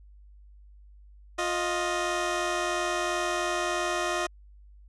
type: tone pair together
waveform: 15% pulse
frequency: 352.6 / 622.3 Hz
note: F4 / D#5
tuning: +17 / 0 cents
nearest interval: minor seventh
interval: 983 cents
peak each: -23 dBFS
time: 1.38-4.27 s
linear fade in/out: 10 ms
effects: added 50 Hz sine -49 dBFS peak until 4.88 s + resampled to 22050 Hz